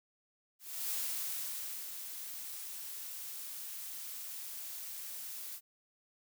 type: noise with ADSR envelope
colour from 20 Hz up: blue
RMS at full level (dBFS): -36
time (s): 0.59-5.61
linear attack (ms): 310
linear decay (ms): 990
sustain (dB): -8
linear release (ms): 63
effects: none